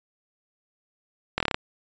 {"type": "slowing click train", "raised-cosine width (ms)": 0.3, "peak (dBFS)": -7, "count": 7, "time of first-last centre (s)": [1.38, 1.545], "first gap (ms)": 23, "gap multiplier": 1.07, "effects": ["resampled to 16000 Hz"]}